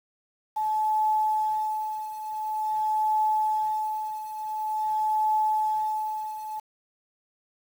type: tone with tremolo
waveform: sine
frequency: 862 Hz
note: A5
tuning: 36 cents flat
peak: -20 dBFS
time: 0.56-6.6 s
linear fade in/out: 10 ms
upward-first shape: triangle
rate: 0.47 Hz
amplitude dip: 80%
effects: 8-bit